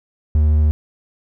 triangle tone, 76.1 Hz, D#2, 38 cents flat, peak -9 dBFS, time 0.35-0.71 s, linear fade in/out 0 ms, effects none

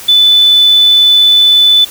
sine tone, 3498 Hz, A7, 11 cents flat, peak -3 dBFS, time 0.08-1.85 s, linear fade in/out 10 ms, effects white hiss -29 dBFS RMS until 1.9 s

